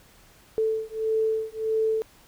sine beating tone pair, 440 / 441.6 Hz, A4 / A4, 0 / +6 cents, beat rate 1.6 Hz, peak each -26 dBFS, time 0.58-2.02 s, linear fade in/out 0 ms, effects pink hiss -55 dBFS RMS until 2.27 s

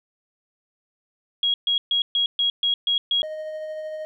sine tone bursts, 3300 Hz, G#7, 12 cents flat, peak -18 dBFS, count 8, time 1.43-3.22 s, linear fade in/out 2 ms, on 110 ms, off 130 ms
triangle tone with tremolo, 621 Hz, D#5, 3 cents flat, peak -26 dBFS, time 3.23-4.05 s, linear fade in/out 0 ms, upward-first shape triangle, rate 13 Hz, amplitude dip 30%
effects none

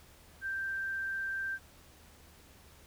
sine tone, 1571 Hz, G6, 3 cents sharp, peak -33 dBFS, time 0.41-1.59 s, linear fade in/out 50 ms, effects added 76 Hz sine -61 dBFS peak until 2.86 s + pink hiss -59 dBFS RMS until 2.86 s

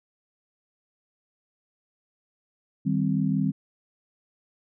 sine chord, C minor, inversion first, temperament equal, 155.56 / 196 / 261.6 Hz, Eb3 / G3 / C4, 0 / 0 / 0 cents, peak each -26 / -25 / -27 dBFS, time 2.85-3.52 s, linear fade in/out 20 ms, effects none

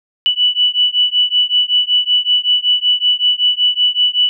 sine beating tone pair, 2960 / 2965.3 Hz, F#7 / F#7, 0 / +3 cents, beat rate 5.3 Hz, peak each -14 / -14 dBFS, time 0.26-4.29 s, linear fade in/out 0 ms, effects none

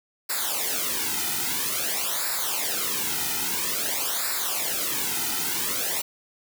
white noise with flanger, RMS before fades -27 dBFS, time 0.29-6.02 s, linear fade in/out 10 ms, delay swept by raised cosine 0.32 to 1.82 ms, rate 0.5 Hz, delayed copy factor -0.85, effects none

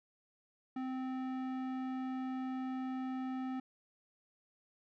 square tone with low-pass filter, 259.5 Hz, C4, 14 cents flat, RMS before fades -39 dBFS, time 0.76-3.6 s, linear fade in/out 5 ms, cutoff 1700 Hz, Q 0.64, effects none

